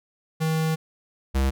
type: tone pair in turn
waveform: square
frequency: 159.3 / 66.98 Hz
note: D#3 / C2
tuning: +41 / +41 cents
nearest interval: octave + minor third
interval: 1500 cents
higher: first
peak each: -22 / -20 dBFS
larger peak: second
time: 0.4-0.76 / 1.34-1.51 s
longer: first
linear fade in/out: 20 ms
effects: none